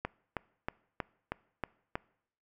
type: click train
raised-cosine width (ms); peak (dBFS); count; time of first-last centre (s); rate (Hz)
0.5; -18; 7; 0.05-1.955; 3.15
effects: noise-tail reverb RT60 0.7 s tail -23 dB re dry